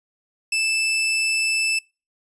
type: tone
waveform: sawtooth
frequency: 2637 Hz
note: E7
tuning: in tune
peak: -16 dBFS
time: 0.52-1.79 s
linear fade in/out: 5 ms
effects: noise-tail reverb RT60 0.3 s tail -26 dB re dry + resampled to 24000 Hz